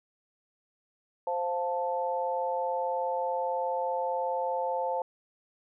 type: chord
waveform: sine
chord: F major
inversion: second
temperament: equal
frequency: 523.3 / 698.5 / 880 Hz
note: C5 / F5 / A5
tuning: 0 / 0 / 0 cents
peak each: -31 / -35 / -31 dBFS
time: 1.27-5.02 s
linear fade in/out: 2 ms
effects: none